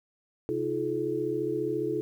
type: tone cluster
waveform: sine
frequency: 132.8 / 316.1 / 350.7 / 428.1 Hz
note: C3 / D#4 / F4 / A4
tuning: +26 / +27 / +7 / -47 cents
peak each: -39 / -33 / -32 / -30 dBFS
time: 0.49-2.01 s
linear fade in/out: 0 ms
effects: 10-bit